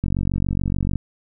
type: click train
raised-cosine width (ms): 5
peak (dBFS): -10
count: 44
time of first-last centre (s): 0.04-0.957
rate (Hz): 46.9
effects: none